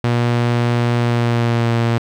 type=tone with pitch glide; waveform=sawtooth; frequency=119.7 to 116.7 Hz; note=A#2 to A#2; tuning=+46 to +2 cents; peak=-10 dBFS; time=0.04-1.98 s; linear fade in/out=0 ms; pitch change=-44 cents; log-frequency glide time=0.99-1.7 s; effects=low-pass 4000 Hz 12 dB/octave + 8-bit